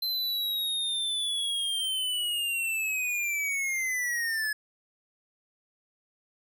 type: linear sweep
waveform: square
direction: down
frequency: 4100 to 1700 Hz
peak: -28 dBFS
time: 0.02-4.53 s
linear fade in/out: 5 ms
effects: none